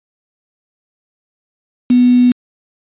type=tone with quantisation; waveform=sine; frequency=246.9 Hz; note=B3; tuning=in tune; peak=-6 dBFS; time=1.9-2.32 s; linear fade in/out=5 ms; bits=4; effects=resampled to 8000 Hz